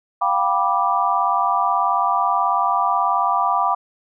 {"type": "chord", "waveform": "sine", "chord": "G dominant seventh", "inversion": "third", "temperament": "just", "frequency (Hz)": [705.6, 784, 980, 1176], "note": ["F5", "G5", "B5", "D6"], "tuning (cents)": [18, 0, -14, 2], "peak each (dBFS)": [-23, -22, -21, -20], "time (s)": [0.21, 3.75], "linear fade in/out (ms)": 10, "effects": []}